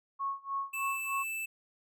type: tone with tremolo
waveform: sine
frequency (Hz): 1100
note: C#6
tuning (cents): -14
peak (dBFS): -30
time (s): 0.19-1.24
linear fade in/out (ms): 20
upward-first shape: sine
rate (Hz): 3.3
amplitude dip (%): 95
type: tone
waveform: square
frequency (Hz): 2641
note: E7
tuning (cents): +3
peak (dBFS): -35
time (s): 0.73-1.46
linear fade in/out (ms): 10
effects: none